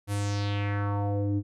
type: tone with low-pass filter sweep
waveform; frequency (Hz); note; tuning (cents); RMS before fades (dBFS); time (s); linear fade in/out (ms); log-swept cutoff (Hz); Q
square; 101.7; G#2; -36; -28; 0.07-1.43; 50; 12000 to 260; 2.8
effects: none